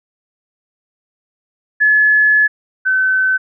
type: tone pair in turn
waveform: sine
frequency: 1711 / 1524.3 Hz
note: A6 / G6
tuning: -49 / -49 cents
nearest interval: major second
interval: 200 cents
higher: first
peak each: -8 / -11 dBFS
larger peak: first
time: 1.8-2.48 / 2.85-3.38 s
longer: first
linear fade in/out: 20 ms
effects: none